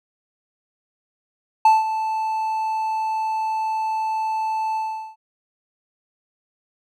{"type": "tone with ADSR envelope", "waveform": "triangle", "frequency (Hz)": 878, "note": "A5", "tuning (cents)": -4, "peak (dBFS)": -7, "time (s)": [1.65, 5.16], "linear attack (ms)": 4, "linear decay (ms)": 180, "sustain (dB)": -12, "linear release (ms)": 400, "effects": []}